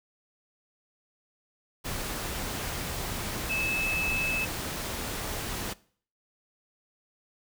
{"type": "tone in noise", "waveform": "sine", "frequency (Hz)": 2606, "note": "E7", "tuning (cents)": -20, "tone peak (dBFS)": -27, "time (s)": [3.49, 4.46], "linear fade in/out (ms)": 20, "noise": "pink", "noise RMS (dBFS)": -34, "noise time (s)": [1.84, 5.74], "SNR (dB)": 4, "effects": ["noise-tail reverb RT60 0.5 s tail -21 dB re dry"]}